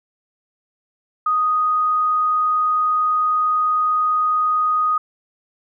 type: tone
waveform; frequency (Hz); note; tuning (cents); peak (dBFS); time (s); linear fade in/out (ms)
sine; 1244.5; D#6; 0; -15; 1.26-4.98; 5
effects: none